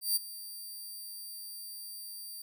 5% pulse tone with ADSR envelope, 4699 Hz, D8, in tune, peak -18 dBFS, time 0.01-2.42 s, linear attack 150 ms, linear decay 19 ms, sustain -17 dB, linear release 4 ms, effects none

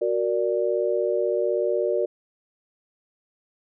sine chord, Gb augmented, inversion none, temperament equal, 370 / 466.2 / 587.3 Hz, Gb4 / Bb4 / D5, 0 / 0 / 0 cents, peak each -25 dBFS, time 0.01-2.06 s, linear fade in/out 10 ms, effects none

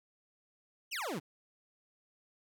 25% pulse exponential sweep, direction down, 3233 to 127.3 Hz, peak -32 dBFS, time 0.91-1.2 s, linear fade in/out 20 ms, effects none

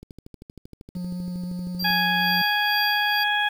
click train, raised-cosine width 3 ms, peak -28 dBFS, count 25, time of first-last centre 0.03-1.905 s, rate 12.8 Hz
triangle tone with vibrato, 179.1 Hz, F3, 44 cents sharp, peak -26 dBFS, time 0.95-2.42 s, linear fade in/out 5 ms, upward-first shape square, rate 9.6 Hz, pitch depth 9 cents each way
square tone with tremolo, 4729 Hz, D8, 11 cents sharp, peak -26 dBFS, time 1.79-3.24 s, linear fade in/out 10 ms, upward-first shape sine, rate 2.2 Hz, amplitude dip 65%
harmonic tone, 832 Hz, G#5, 3 cents sharp, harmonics 1 / 2 / 3 / 4, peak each -25 / -23 / -30 / -27 dBFS, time 1.84-3.49 s, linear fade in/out 10 ms
effects 8-bit

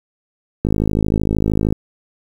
click train, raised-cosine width 3 ms, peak -4 dBFS, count 58, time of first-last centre 0.65-1.725 s, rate 53 Hz, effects 7-bit

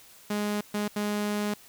sawtooth tone bursts at uneven times, 207.7 Hz, G#3, in tune, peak -23 dBFS, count 3, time 0.3-0.61 / 0.74-0.88 / 0.96-1.54 s, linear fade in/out 5 ms, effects white hiss -53 dBFS RMS until 1.68 s

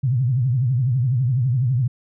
sine tone with vibrato, 126 Hz, B2, 35 cents sharp, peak -16 dBFS, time 0.03-1.88 s, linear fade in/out 10 ms, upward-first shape triangle, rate 12 Hz, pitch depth 200 cents each way, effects none

